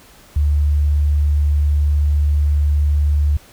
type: tone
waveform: sine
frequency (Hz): 73.42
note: D2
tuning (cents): 0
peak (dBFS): -12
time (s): 0.36-3.37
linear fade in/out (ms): 5
effects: pink hiss -46 dBFS RMS until 3.52 s